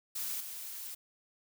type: noise with level steps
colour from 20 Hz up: blue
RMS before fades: -37 / -43 dBFS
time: 0.15-0.95 s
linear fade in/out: 10 ms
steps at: 0.4 s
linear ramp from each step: 5 ms
effects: none